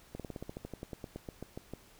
slowing click train, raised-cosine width 2 ms, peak -27 dBFS, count 18, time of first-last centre 0.15-1.736 s, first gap 47 ms, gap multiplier 1.08, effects pink hiss -60 dBFS RMS until 1.99 s

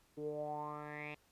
10% pulse tone with low-pass filter sweep, 149.1 Hz, D3, 27 cents sharp, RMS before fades -43 dBFS, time 0.17-1.15 s, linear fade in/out 10 ms, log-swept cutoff 370 to 2800 Hz, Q 7.1, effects pink hiss -71 dBFS RMS until 1.31 s + resampled to 32000 Hz

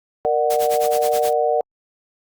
sine chord, Bb augmented, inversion none, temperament equal with one note detuned, 466.2 / 598.3 / 740 Hz, Bb4 / D5 / F#5, 0 / +32 / 0 cents, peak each -20 dBFS, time 0.25-1.61 s, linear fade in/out 0 ms
white noise with tremolo, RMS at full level -28 dBFS, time 0.5-1.33 s, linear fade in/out 2 ms, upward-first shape sine, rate 9.5 Hz, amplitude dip 95%
effects Opus 48 kbps

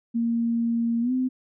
sine tone with pitch glide, 232.4 to 256.4 Hz, A#3 to C4, -5 to -35 cents, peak -21 dBFS, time 0.14-1.29 s, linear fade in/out 20 ms, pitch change +170 cents, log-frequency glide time 1.01-1.12 s, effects none

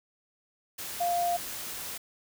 sine tone in noise, 698.5 Hz, F5, in tune, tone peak -25 dBFS, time 1-1.37 s, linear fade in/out 10 ms, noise white, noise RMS -38 dBFS, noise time 0.78-1.98 s, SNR +10 dB, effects none

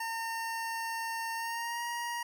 25% pulse tone with pitch glide, 911 to 947.5 Hz, A#5 to A#5, -40 to +28 cents, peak -30 dBFS, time 0-2.23 s, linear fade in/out 5 ms, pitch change +68 cents, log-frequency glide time 1.35-1.83 s, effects none

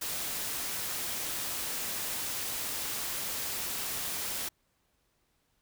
white noise, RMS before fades -35 dBFS, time 0.01-4.49 s, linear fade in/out 10 ms, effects pink hiss -74 dBFS RMS until 5.61 s

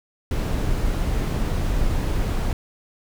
brown noise, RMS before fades -22 dBFS, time 0.31-2.53 s, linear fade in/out 2 ms, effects none

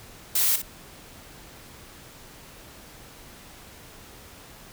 blue noise with echo, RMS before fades -22 dBFS, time 0.35-0.56 s, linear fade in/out 5 ms, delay 60 ms, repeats 1, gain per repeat -10 dB, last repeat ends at 0.62 s, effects pink hiss -47 dBFS RMS until 4.72 s

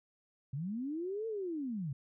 sine linear two-way sweep, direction up then down, 125.8 to 456.9 to 125.8 Hz, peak -35 dBFS, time 0.53-1.93 s, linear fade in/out 5 ms, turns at 1.27 s, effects none

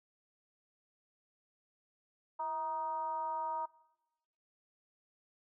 sine tone with frequency modulation, 943 Hz, A#5, 20 cents sharp, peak -34 dBFS, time 2.39-3.66 s, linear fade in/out 10 ms, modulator 300 Hz, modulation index 0.57, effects noise-tail reverb RT60 1.0 s tail -22 dB re dry

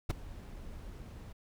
brown noise with ADSR envelope, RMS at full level -24 dBFS, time 0.09-1.33 s, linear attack 16 ms, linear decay 10 ms, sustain -22 dB, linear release 12 ms, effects none

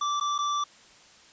square tone with dropouts, 1168 Hz, D6, 10 cents flat, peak -26 dBFS, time 0.01-0.64 s, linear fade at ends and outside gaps 5 ms, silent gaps 0.2-0.209 / 0.381-0.387 s, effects white hiss -54 dBFS RMS until 1.32 s + resampled to 16000 Hz

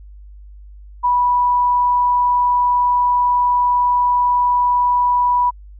sine tone, 981 Hz, B5, 12 cents flat, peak -12 dBFS, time 1.03-5.51 s, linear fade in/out 20 ms, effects added 50 Hz sine -36 dBFS peak until 5.79 s

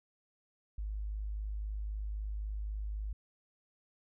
sine tone, 51.91 Hz, G#1, in tune, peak -35 dBFS, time 0.78-3.13 s, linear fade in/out 5 ms, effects none

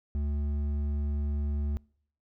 sine tone with hard clipping, 72.5 Hz, D2, 22 cents flat, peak -29 dBFS, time 0.15-1.77 s, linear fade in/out 0 ms, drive 7 dB, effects noise-tail reverb RT60 0.6 s tail -26 dB re dry

